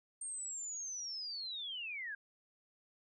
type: linear sweep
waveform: sine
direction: down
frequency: 8730 to 1574 Hz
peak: -40 dBFS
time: 0.21-2.15 s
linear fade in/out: 5 ms
effects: none